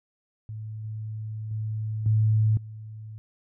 sine tone with level steps, 108.7 Hz, A2, 21 cents flat, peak -33 / -31 / -27 / -18 / -37 dBFS, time 0.49-3.18 s, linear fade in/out 0 ms, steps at 0.84 / 1.51 / 2.06 / 2.57 s, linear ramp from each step 2 ms, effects none

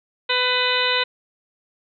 harmonic tone with a mistuned harmonic, 499.6 Hz, B4, 20 cents sharp, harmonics 1 / 2 / 3 / 4 / 5 / 6 / 7 / 8, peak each -26 / -26 / -26 / -26 / -26 / -26 / -26 / -26 dBFS, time 0.29-1.04 s, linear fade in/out 10 ms, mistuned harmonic 7, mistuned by +61 cents, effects none

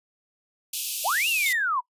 white high-pass noise, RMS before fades -29 dBFS, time 0.73-1.53 s, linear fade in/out 5 ms, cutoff 2500 Hz, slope 96 dB/octave
sine linear two-way sweep, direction up then down, 545 to 2858 to 935 Hz, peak -22 dBFS, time 1.04-1.81 s, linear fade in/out 20 ms, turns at 1.28 s
sawtooth tone with exponential decay, 3628 Hz, A#7, 48 cents flat, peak -21 dBFS, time 1.46-1.67 s, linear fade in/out 1 ms, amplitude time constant 44 ms
effects noise-tail reverb RT60 0.1 s tail -24 dB re dry + resampled to 32000 Hz

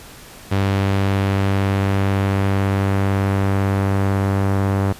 sawtooth tone with low-pass filter sweep, 98 Hz, G2, in tune, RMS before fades -18 dBFS, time 0.51-4.93 s, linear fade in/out 10 ms, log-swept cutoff 3700 to 1400 Hz, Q 0.88, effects pink hiss -40 dBFS RMS until 4.99 s + resampled to 32000 Hz

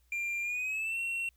triangle tone with pitch glide, 2385 to 2724 Hz, D7 to F7, +26 to -44 cents, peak -30 dBFS, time 0.12-1.29 s, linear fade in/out 2 ms, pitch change +230 cents, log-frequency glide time 0.42-0.99 s, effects added 60 Hz sine -65 dBFS peak until 1.36 s + white hiss -74 dBFS RMS until 1.36 s

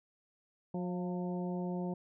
harmonic tone with a mistuned harmonic, 179.6 Hz, F3, 49 cents sharp, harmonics 1 / 2 / 3 / 4 / 5, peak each -35 / -41 / -45 / -47 / -49 dBFS, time 0.74-1.94 s, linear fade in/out 5 ms, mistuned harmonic 4, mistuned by -41 cents, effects none

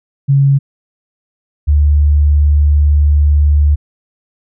sine tone pair in turn, 138.59 / 73.5 Hz, C#3 / D2, 0 / +2 cents, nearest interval major seventh, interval 1098 cents, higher first, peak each -6 dBFS, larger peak neither, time 0.28-0.59 / 1.67-3.76 s, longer second, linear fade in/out 20 ms, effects none

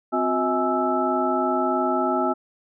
sine tone cluster, 259.6 / 362.6 / 641 / 838 / 1317 Hz, C4 / F#4 / E5 / G#5 / E6, -13 / -35 / -49 / +15 / -2 cents, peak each -26 dBFS, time 0.12-2.34 s, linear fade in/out 20 ms, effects none

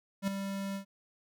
square tone with ADSR envelope, 196.3 Hz, G3, 3 cents sharp, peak -27 dBFS, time 0.22-0.85 s, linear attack 57 ms, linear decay 4 ms, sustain -8 dB, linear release 98 ms, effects none

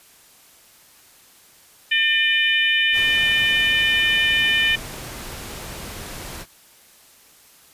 harmonic tone, 601 Hz, D5, 40 cents sharp, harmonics 3 / 4 / 5 / 6, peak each -20 / -21 / -20 / -30 dBFS, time 1.91-4.76 s, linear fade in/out 10 ms
pink noise, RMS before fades -34 dBFS, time 2.92-6.46 s, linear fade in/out 50 ms
effects white hiss -51 dBFS RMS until 7.73 s + resampled to 32000 Hz

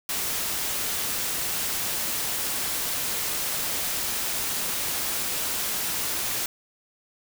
white noise, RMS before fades -28 dBFS, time 0.09-6.46 s, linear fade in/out 2 ms, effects none

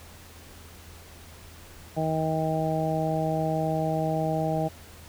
harmonic tone, 158.6 Hz, D#3, 33 cents sharp, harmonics 1 / 2 / 3 / 4 / 5, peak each -28 / -32 / -34 / -29 / -31 dBFS, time 1.96-4.69 s, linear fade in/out 20 ms, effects added 83 Hz sine -49 dBFS peak until 5.08 s + pink hiss -49 dBFS RMS until 5.08 s

